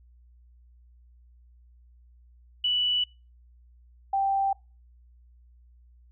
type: tone pair in turn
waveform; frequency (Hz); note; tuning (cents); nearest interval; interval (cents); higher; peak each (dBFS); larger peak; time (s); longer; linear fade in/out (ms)
sine; 2960 / 784; F#7 / G5; 0 / 0; octave + major seventh; 2300; first; -22; neither; 2.64-3.04 / 4.13-4.53; neither; 5
effects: noise-tail reverb RT60 0.3 s tail -25 dB re dry + added 60 Hz sine -53 dBFS peak until 6.11 s